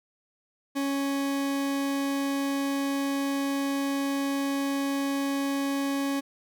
40% pulse tone, 277.2 Hz, C#4, in tune, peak -25 dBFS, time 0.75-6.21 s, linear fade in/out 20 ms, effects none

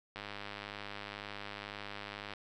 click train, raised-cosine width 0.3 ms, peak -26 dBFS, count 223, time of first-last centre 0.16-2.336 s, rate 102 Hz, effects none

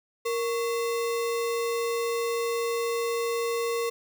sine tone with sample-and-hold, 466.2 Hz, A#4, in tune, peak -25 dBFS, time 0.25-3.9 s, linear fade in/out 10 ms, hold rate 1575 Hz, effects none

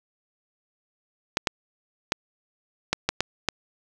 clicks, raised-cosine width 0.2 ms, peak -4 dBFS, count 7, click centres 1.371 / 1.472 / 2.121 / 2.93 / 3.09 / 3.206 / 3.487 s, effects none

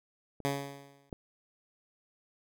clicks, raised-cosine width 2 ms, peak -32 / -24 dBFS, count 2, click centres 0.403 / 1.128 s
10% pulse tone with exponential decay, 140 Hz, C#3, 18 cents sharp, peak -19 dBFS, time 0.45-1.1 s, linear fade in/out 0 ms, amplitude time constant 140 ms
effects none

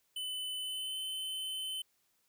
square tone with pitch glide, 3015 to 3054 Hz, F#7 to G7, +32 to -46 cents, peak -37 dBFS, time 0.16-1.82 s, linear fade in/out 5 ms, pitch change +22 cents, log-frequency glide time 0.59-0.98 s, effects white hiss -75 dBFS RMS until 2.28 s

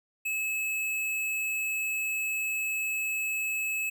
square tone, 2591 Hz, E7, 30 cents flat, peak -29 dBFS, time 0.25-3.9 s, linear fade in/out 10 ms, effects none

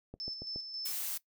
click train, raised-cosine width 2 ms, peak -31 dBFS, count 4, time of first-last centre 0.14-0.56 s, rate 7.14 Hz
sine tone with tremolo, 5274 Hz, E8, in tune, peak -37 dBFS, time 0.2-0.92 s, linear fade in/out 0 ms, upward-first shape square, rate 3.7 Hz, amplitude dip 45%
blue noise, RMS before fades -37 dBFS, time 0.85-1.18 s, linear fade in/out 10 ms
effects noise-tail reverb RT60 0.1 s tail -19 dB re dry

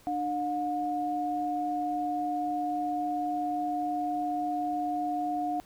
sine tone pair together, 299.4 / 719.5 Hz, D4 / F#5, +33 / -49 cents, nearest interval octave + minor third, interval 1518 cents, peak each -33 / -29 dBFS, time 0.07-5.6 s, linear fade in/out 0 ms, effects pink hiss -58 dBFS RMS until 5.65 s

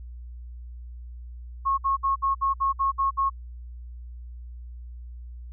sine tone bursts, 1091 Hz, C#6, 28 cents flat, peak -20 dBFS, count 9, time 1.65-3.3 s, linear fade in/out 20 ms, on 130 ms, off 60 ms, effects added 60 Hz sine -37 dBFS peak until 5.52 s

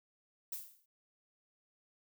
violet noise with exponential decay, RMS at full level -38 dBFS, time 0.52-0.86 s, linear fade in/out 5 ms, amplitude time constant 73 ms, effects none

